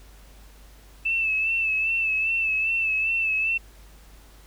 sine tone with vibrato, 2637 Hz, E7, in tune, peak -21 dBFS, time 1.05-3.58 s, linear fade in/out 10 ms, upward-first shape sine, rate 2.5 Hz, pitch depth 44 cents each way, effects added 50 Hz sine -47 dBFS peak until 4.46 s + pink hiss -54 dBFS RMS until 4.46 s

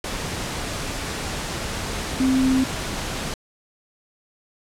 sine tone in noise, 261.6 Hz, C4, in tune, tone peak -16 dBFS, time 2.2-2.64 s, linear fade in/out 2 ms, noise pink, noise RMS -28 dBFS, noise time 0.04-3.34 s, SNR +9 dB, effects low-pass 9000 Hz 12 dB/octave

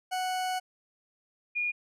40% pulse / sine tone pair in turn, 740 / 2434 Hz, F#5 / D#7, 0 / -39 cents, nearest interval octave + major sixth, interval 2061 cents, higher second, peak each -28 / -27 dBFS, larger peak second, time 0.11-0.6 / 1.55-1.72 s, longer first, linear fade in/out 20 ms, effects low-pass 12000 Hz 12 dB/octave

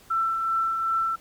sine tone with tremolo, 1337 Hz, E6, 24 cents sharp, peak -20 dBFS, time 0.1-1.16 s, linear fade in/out 10 ms, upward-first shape triangle, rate 2.6 Hz, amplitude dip 40%, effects pink hiss -53 dBFS RMS until 1.2 s + MP3 96 kbps

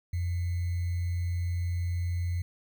sine tone with sample-and-hold, 87.31 Hz, F2, in tune, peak -27 dBFS, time 0.13-2.42 s, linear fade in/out 5 ms, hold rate 2100 Hz, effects none

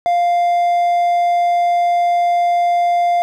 triangle tone, 698.5 Hz, F5, in tune, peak -10 dBFS, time 0.06-3.22 s, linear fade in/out 0 ms, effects none

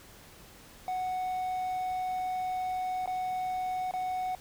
triangle tone with dropouts, 740 Hz, F#5, in tune, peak -28 dBFS, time 0.88-4.35 s, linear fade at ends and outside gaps 1 ms, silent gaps 3.059-3.075 / 3.911-3.937 s, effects pink hiss -53 dBFS RMS until 4.4 s

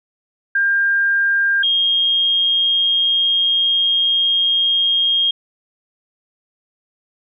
sine tone pair in turn, 1600 / 3239 Hz, G6 / G#7, +35 / -44 cents, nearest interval octave, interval 1221 cents, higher second, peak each -13 dBFS, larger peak neither, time 0.55-1.63 / 1.63-5.31 s, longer second, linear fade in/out 5 ms, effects none

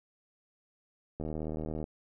click train, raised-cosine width 2 ms, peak -24 dBFS, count 51, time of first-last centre 1.2-1.841 s, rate 78 Hz, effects none

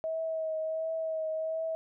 sine tone with vibrato, 640 Hz, D#5, 49 cents sharp, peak -30 dBFS, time 0.04-1.75 s, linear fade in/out 0 ms, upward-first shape triangle, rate 1.4 Hz, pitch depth 25 cents each way, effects none

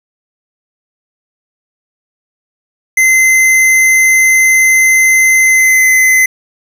square tone with pitch glide, 2063 to 2044 Hz, C7 to C7, -25 to -41 cents, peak -6 dBFS, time 2.97-6.26 s, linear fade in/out 5 ms, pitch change -16 cents, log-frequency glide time 5.39-5.88 s, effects none

